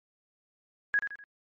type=tone with echo; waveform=sine; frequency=1661.2 Hz; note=G#6; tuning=in tune; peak=-22 dBFS; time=0.94-0.99 s; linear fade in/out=0 ms; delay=83 ms; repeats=3; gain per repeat=-8 dB; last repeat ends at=1.239 s; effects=MP3 32 kbps